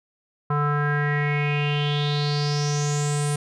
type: tone with low-pass filter sweep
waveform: square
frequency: 146.4 Hz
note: D3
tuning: 5 cents flat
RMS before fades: -23 dBFS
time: 0.5-3.36 s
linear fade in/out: 5 ms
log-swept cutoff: 1200 to 9400 Hz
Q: 6.7
effects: none